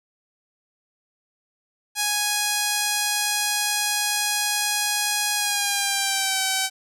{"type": "tone with pitch glide", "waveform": "5% pulse", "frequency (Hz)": [830.6, 766.1], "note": ["G#5", "G5"], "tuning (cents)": [0, -40], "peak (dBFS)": -9, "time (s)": [1.95, 6.7], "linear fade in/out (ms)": 50, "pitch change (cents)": -140, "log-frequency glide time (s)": [5.35, 6.41], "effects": []}